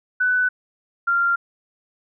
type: tone pair in turn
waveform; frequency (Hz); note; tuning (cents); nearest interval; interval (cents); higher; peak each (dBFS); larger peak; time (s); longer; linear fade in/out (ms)
sine; 1496 / 1388; F#6 / F6; +19 / -11; minor second; 130; first; -16; neither; 0.2-0.49 / 1.07-1.36; neither; 10
effects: none